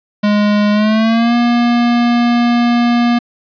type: tone with pitch glide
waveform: square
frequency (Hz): 207.7 to 238.6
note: G#3 to A#3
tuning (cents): 0 to +41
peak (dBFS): -10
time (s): 0.23-3.19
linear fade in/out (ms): 10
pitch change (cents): +241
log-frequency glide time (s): 0.72-1.35
effects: resampled to 11025 Hz + 8-bit